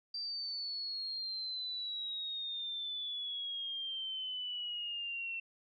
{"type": "exponential sweep", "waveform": "sine", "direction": "down", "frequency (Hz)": [4699, 2697], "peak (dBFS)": -37, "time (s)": [0.14, 5.4], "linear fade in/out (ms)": 5, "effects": []}